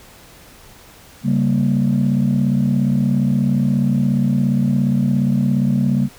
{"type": "chord", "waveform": "sine", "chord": "G diminished", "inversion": "second", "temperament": "equal", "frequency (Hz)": [138.59, 196, 233.1], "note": ["Db3", "G3", "Bb3"], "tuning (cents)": [0, 0, 0], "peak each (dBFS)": -17, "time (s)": [1.23, 6.09], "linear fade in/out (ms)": 50, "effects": ["tanh soft clip ceiling -8 dBFS", "pink hiss -44 dBFS RMS until 6.18 s"]}